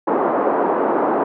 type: band-pass noise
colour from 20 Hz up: pink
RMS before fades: -18 dBFS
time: 0.07-1.24 s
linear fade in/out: 10 ms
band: 290 to 1100 Hz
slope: 24 dB/octave
effects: none